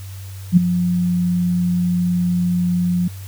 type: tone with ADSR envelope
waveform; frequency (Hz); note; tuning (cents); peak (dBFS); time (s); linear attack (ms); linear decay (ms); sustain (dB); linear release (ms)
sine; 177.3; F3; +26; -4; 0.52-3.08; 50; 11; -11; 6
effects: added 96 Hz sine -30 dBFS peak until 3.27 s + white hiss -43 dBFS RMS until 3.27 s